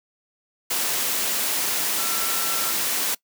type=tone in noise; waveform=sine; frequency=1349 Hz; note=E6; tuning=40 cents sharp; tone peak=-33 dBFS; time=1.98-2.72 s; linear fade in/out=10 ms; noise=white; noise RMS=-24 dBFS; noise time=0.7-3.15 s; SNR=-12 dB; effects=noise-tail reverb RT60 0.1 s tail -22 dB re dry + high-pass 200 Hz 12 dB/octave